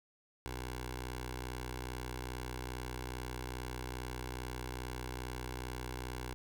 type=tone with notch filter; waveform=10% pulse; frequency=62.4 Hz; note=B1; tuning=19 cents sharp; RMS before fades=-42 dBFS; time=0.46-6.34 s; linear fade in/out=0 ms; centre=200 Hz; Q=0.79; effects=none